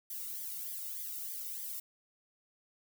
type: noise with flanger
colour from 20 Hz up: violet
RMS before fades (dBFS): -41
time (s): 0.1-1.8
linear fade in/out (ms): 5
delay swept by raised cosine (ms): 0.73 to 1.24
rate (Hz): 3.3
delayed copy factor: -0.85
effects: none